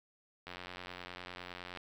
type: click train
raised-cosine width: 0.3 ms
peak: -28 dBFS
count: 118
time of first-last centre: 0.47-1.773 s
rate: 89.8 Hz
effects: 10-bit